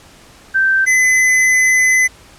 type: tone pair in turn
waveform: sine / square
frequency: 1559 / 2024 Hz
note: G6 / B6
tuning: -10 / +42 cents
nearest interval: perfect fourth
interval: 452 cents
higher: second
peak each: -10 dBFS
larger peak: neither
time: 0.54-0.86 / 0.86-2.08 s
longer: second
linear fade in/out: 20 ms
effects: pink hiss -43 dBFS RMS until 2.38 s + low-pass 10000 Hz 12 dB/octave